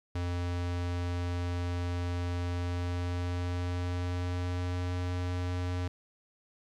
square tone with pitch glide, 88 to 89.49 Hz, F2 to F2, +14 to +43 cents, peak -31 dBFS, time 0.15-5.88 s, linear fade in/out 5 ms, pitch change +29 cents, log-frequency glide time 2.49-4.91 s, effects low-pass 6000 Hz 12 dB/octave + 11-bit

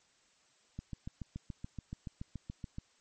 click train, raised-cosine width 5 ms, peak -28 dBFS, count 15, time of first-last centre 0.79-2.784 s, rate 7.02 Hz, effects white hiss -69 dBFS RMS until 3 s + MP3 32 kbps

